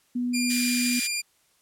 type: tone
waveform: sine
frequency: 245.3 Hz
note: B3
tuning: 12 cents flat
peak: -24 dBFS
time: 0.15-1 s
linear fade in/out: 10 ms
type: tone with vibrato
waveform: 15% pulse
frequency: 2399 Hz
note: D7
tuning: 36 cents sharp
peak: -19 dBFS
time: 0.33-1.22 s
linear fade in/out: 20 ms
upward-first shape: sine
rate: 19 Hz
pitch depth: 10 cents each way
type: high-pass noise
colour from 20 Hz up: white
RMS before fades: -30 dBFS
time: 0.49-1.08 s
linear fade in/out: 20 ms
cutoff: 1600 Hz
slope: 48 dB/octave
effects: white hiss -65 dBFS RMS until 1.61 s + low-pass 12000 Hz 12 dB/octave